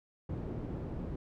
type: low-pass noise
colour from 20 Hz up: white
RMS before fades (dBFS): -39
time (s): 0.29-1.16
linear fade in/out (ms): 5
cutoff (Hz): 250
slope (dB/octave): 12
effects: none